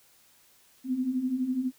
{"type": "beating tone pair", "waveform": "sine", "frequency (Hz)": [246.9, 258.9], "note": ["B3", "C4"], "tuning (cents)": [0, -18], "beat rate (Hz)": 12, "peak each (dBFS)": [-33, -27], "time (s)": [0.84, 1.72], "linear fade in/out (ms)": 50, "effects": ["white hiss -61 dBFS RMS until 1.78 s"]}